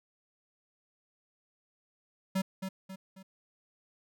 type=tone with echo; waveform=square; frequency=190.5 Hz; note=G3; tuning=49 cents flat; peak=-28 dBFS; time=2.35-2.42 s; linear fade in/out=10 ms; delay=270 ms; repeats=3; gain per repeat=-7 dB; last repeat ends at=3.23 s; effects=none